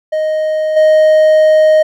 triangle tone with level steps, 622.3 Hz, D#5, in tune, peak -10 / -3 dBFS, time 0.12-1.83 s, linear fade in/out 10 ms, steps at 0.76 s, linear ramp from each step 10 ms, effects none

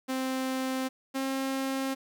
sawtooth tone pair in turn, 261.4 / 267.8 Hz, C4 / C4, -1 / +40 cents, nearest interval unison, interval 41 cents, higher second, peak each -25 dBFS, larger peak neither, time 0.08-0.89 / 1.14-1.95 s, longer neither, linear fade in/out 20 ms, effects 11-bit

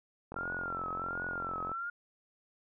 click train, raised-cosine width 1 ms, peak -27 dBFS, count 63, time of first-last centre 0.32-1.716 s, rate 44.4 Hz
sine tone with vibrato, 1366 Hz, F6, 39 cents flat, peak -35 dBFS, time 0.36-1.9 s, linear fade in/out 5 ms, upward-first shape triangle, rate 1.4 Hz, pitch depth 130 cents each way
effects none

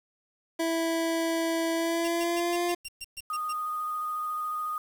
25% pulse tone with pitch glide, 329.6 to 349.2 Hz, E4 to F4, 0 to 0 cents, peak -22 dBFS, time 0.59-2.75 s, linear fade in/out 10 ms, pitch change +100 cents, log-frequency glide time 1.73-2.64 s
15% pulse tone bursts, 2765 Hz, F7, 18 cents flat, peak -29 dBFS, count 10, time 2.04-3.53 s, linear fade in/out 10 ms, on 41 ms, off 120 ms
sine tone with vibrato, 1237 Hz, D#6, 10 cents flat, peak -29 dBFS, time 3.3-4.78 s, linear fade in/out 2 ms, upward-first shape square, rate 14 Hz, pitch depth 9 cents each way
effects 8-bit

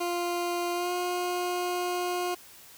20% pulse tone with pitch glide, 349.2 to 356.9 Hz, F4 to F4, 0 to +38 cents, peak -23 dBFS, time 0-2.35 s, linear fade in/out 10 ms, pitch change +38 cents, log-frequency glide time 0.73-0.92 s, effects white hiss -51 dBFS RMS until 2.77 s

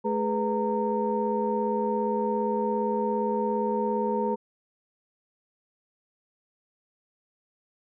sine tone cluster, 215.7 / 416.5 / 493.9 / 920 Hz, A3 / G#4 / B4 / A#5, -34 / +5 / 0 / -23 cents, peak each -29 dBFS, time 0.04-4.36 s, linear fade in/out 20 ms, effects tanh soft clip ceiling -13 dBFS

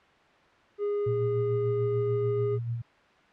triangle tone, 410.7 Hz, G#4, 19 cents flat, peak -24 dBFS, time 0.78-2.59 s, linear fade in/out 50 ms
sine tone with tremolo, 117.3 Hz, A#2, 11 cents sharp, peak -27 dBFS, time 1.06-2.82 s, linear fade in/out 10 ms, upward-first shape sine, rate 6.8 Hz, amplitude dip 45%
effects white hiss -58 dBFS RMS until 3.32 s + low-pass 2000 Hz 12 dB/octave

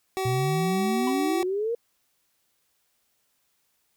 25% pulse tone, 380 Hz, F#4, 46 cents sharp, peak -22 dBFS, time 0.17-1.43 s, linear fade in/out 0 ms
sine exponential sweep, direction up, 118 to 480 Hz, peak -24 dBFS, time 0.25-1.75 s, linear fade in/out 5 ms
triangle tone with exponential decay, 1004 Hz, B5, 28 cents sharp, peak -26 dBFS, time 1.07-1.16 s, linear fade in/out 5 ms, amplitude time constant 18 ms
effects white hiss -71 dBFS RMS until 3.96 s

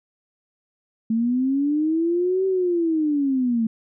sine linear two-way sweep, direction up then down, 220 to 384.6 to 220 Hz, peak -18 dBFS, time 1.1-3.67 s, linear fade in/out 5 ms, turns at 2.46 s, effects none

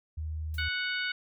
sine tone, 78.1 Hz, D#2, 7 cents sharp, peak -32 dBFS, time 0.17-0.69 s, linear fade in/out 10 ms
blue noise with exponential decay, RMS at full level -48 dBFS, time 0.54-0.74 s, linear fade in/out 1 ms, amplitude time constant 43 ms
harmonic tone, 739 Hz, F#5, 2 cents flat, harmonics 2 / 3 / 4 / 5 / 6, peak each -32 / -36 / -38 / -40 / -42 dBFS, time 0.58-1.12 s, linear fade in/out 5 ms
effects none

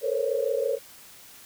sine tone cluster, 442.3 / 477.6 / 533 / 559 Hz, A4 / A#4 / C5 / C#5, +9 / +42 / +32 / +14 cents, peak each -29 dBFS, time 0.01-0.79 s, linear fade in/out 50 ms, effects white hiss -49 dBFS RMS until 1.45 s

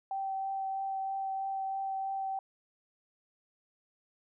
sine tone with vibrato, 775 Hz, G5, 20 cents flat, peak -32 dBFS, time 0.11-2.39 s, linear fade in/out 2 ms, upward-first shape triangle, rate 3.1 Hz, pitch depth 11 cents each way, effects none

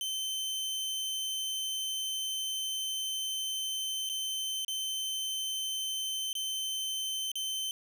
sawtooth tone with dropouts, 3084 Hz, G7, 29 cents flat, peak -29 dBFS, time 0.01-7.71 s, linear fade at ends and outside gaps 1 ms, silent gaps 4.091-4.097 / 4.648-4.681 / 6.33-6.352 / 7.317-7.355 s, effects none

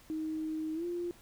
sine tone with pitch glide, 314.1 to 348.5 Hz, D#4 to F4, +16 to -4 cents, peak -33 dBFS, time 0.1-1.11 s, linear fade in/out 0 ms, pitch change +180 cents, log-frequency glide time 0.74-0.85 s, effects pink hiss -59 dBFS RMS until 1.21 s

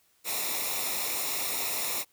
white noise with comb filter, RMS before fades -31 dBFS, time 0.24-2.05 s, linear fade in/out 50 ms, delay 0.64 ms, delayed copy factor -0.7, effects white hiss -67 dBFS RMS until 2.12 s

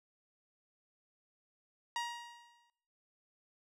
sawtooth tone with exponential decay, 947 Hz, A#5, 27 cents sharp, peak -29 dBFS, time 1.96-2.7 s, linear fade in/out 1 ms, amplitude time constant 160 ms, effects noise-tail reverb RT60 0.9 s tail -24 dB re dry + low-pass 7000 Hz 12 dB/octave

